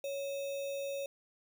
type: tone with sample-and-hold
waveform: sine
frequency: 556 Hz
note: C#5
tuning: 5 cents sharp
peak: -35 dBFS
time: 0.04-1.06 s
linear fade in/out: 2 ms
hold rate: 3150 Hz
effects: none